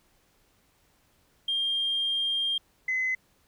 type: tone pair in turn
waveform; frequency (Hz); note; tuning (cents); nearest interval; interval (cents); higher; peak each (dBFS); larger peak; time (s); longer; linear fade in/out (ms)
sine; 3204 / 2036; G7 / C7; +37 / -48; minor sixth; 785; first; -24; neither; 1.48-2.58 / 2.88-3.15; first; 5
effects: tanh soft clip ceiling -20 dBFS + pink hiss -66 dBFS RMS until 3.47 s